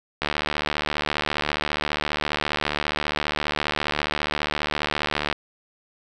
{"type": "click train", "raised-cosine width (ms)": 0.3, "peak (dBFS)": -7, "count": 383, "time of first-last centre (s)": [0.22, 5.327], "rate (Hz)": 74.8, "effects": []}